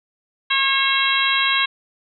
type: harmonic tone with a mistuned harmonic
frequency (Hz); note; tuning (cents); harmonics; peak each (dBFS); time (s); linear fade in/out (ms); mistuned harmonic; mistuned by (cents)
543; C#5; -36; 2 / 3 / 4 / 5 / 6 / 7; -23 / -23 / -23 / -23 / -23 / -23; 0.5-1.66; 10; 7; +27
effects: none